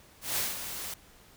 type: noise with ADSR envelope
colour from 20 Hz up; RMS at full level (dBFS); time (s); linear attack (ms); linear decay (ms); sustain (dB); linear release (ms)
white; -29; 0.21-0.94; 160; 180; -9; 4
effects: pink hiss -57 dBFS RMS until 1.36 s